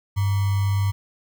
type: tone with sample-and-hold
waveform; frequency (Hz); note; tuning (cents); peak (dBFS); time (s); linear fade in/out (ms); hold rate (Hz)
sine; 99.1; G2; +19; -18; 0.16-0.92; 20; 1050
effects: none